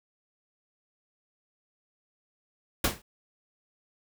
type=noise with exponential decay; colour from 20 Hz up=pink; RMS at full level=-20 dBFS; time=2.84-3.02 s; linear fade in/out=5 ms; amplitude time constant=38 ms; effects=none